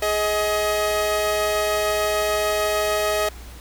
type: tone pair together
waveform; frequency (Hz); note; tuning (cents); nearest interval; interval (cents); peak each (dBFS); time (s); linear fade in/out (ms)
sawtooth; 419.1 / 632; G#4 / D#5; +16 / +27; perfect fifth; 711; -21 / -17; 0.02-3.29; 5
effects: added 60 Hz sine -38 dBFS peak until 3.6 s + pink hiss -44 dBFS RMS until 3.6 s